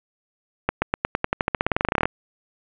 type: accelerating click train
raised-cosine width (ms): 0.5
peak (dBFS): -4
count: 23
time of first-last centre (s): 0.69-2.055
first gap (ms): 130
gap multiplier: 0.92
effects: resampled to 8000 Hz + 7-bit